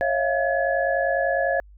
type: tone cluster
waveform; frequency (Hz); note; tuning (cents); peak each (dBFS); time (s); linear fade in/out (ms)
sine; 549 / 643 / 693 / 1699; C#5 / E5 / F5 / G#6; -17 / -43 / -14 / +39; -24 / -28 / -24 / -26; 0.01-1.6; 0
effects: added 50 Hz sine -45 dBFS peak until 1.77 s